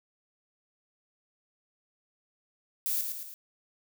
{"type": "noise with echo", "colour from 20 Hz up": "violet", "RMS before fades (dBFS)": -30, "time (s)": [2.86, 3.01], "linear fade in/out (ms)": 0, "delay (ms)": 110, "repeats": 3, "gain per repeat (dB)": -5, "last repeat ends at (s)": 3.34, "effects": []}